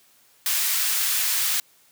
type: high-pass noise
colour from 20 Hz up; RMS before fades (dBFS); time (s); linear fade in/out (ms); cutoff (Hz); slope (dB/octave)
white; -23; 0.46-1.6; 2; 1400; 12
effects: white hiss -58 dBFS RMS until 1.91 s + high-pass 100 Hz 12 dB/octave